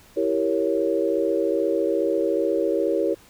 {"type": "chord", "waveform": "sine", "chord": "E diminished seventh", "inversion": "none", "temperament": "equal", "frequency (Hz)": [329.6, 392, 466.2, 554.4], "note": ["E4", "G4", "Bb4", "Db5"], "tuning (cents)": [0, 0, 0, 0], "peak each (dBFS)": -25, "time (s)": [0.16, 3.15], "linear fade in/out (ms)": 20, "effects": ["pink hiss -52 dBFS RMS until 3.29 s"]}